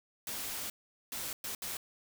white noise bursts at uneven times, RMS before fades -39 dBFS, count 4, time 0.27-0.7 / 1.12-1.33 / 1.44-1.55 / 1.62-1.77 s, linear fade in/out 2 ms, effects none

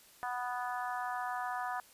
harmonic tone, 246.9 Hz, B3, in tune, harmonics 3 / 4 / 5 / 6 / 7, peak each -38 / -40 / -42 / -44 / -45 dBFS, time 0.23-1.8 s, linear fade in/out 0 ms, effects white hiss -60 dBFS RMS until 1.93 s + resampled to 32000 Hz

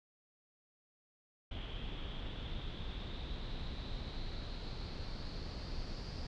brown noise with low-pass filter sweep, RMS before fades -42 dBFS, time 1.51-6.27 s, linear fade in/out 5 ms, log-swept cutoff 3200 to 4800 Hz, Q 7.4, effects none

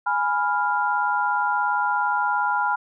sine chord, F diminished, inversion first, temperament equal, 830.6 / 987.8 / 1396.9 Hz, Ab5 / Cb6 / F6, 0 / 0 / 0 cents, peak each -24 dBFS, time 0.06-2.76 s, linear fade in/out 10 ms, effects none

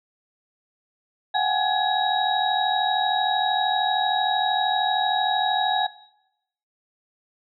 sine tone cluster, 724 / 764 / 837 / 1678 / 3825 Hz, F#5 / G5 / G#5 / G#6 / A#7, -38 / -45 / +13 / +17 / +44 cents, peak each -27 / -24 / -25 / -28 / -27 dBFS, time 1.34-5.87 s, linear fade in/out 10 ms, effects noise-tail reverb RT60 0.8 s tail -18 dB re dry

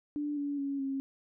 sine tone with pitch steps, 293.7 / 286 / 278.5 / 271.2 Hz, D4 / D4 / C#4 / C#4, 0 / -46 / +8 / -38 cents, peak -31 dBFS, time 0.16-1 s, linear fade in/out 0 ms, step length 210 ms, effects none

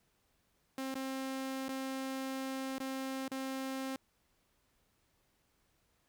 sawtooth tone with dropouts, 265.7 Hz, C4, 27 cents sharp, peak -33 dBFS, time 0.78-3.96 s, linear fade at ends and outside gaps 2 ms, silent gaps 0.942-0.954 / 1.683-1.69 / 2.783-2.802 / 3.281-3.315 s, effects pink hiss -75 dBFS RMS until 6.08 s

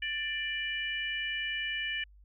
harmonic tone, 590 Hz, D5, 8 cents sharp, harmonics 3 / 4 / 5, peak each -35 / -37 / -36 dBFS, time 0.02-2.04 s, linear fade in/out 5 ms, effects added 50 Hz sine -54 dBFS peak until 2.24 s

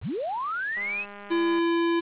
sine linear sweep, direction up, 41.2 to 2649 Hz, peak -27 dBFS, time 0.01-1.06 s, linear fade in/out 50 ms
click train, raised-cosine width 0.5 ms, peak -28 dBFS, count 167, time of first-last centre 0.77-1.588 s, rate 203 Hz
square tone, 337.3 Hz, E4, 40 cents sharp, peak -22 dBFS, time 1.3-2.01 s, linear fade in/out 20 ms
effects resampled to 8000 Hz + 8-bit

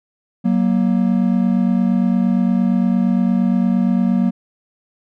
triangle tone pair together, 187.23 / 235.9 Hz, F#3 / A#3, +21 / +21 cents, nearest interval major third, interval 400 cents, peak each -14 dBFS, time 0.44-4.31 s, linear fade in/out 20 ms, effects none

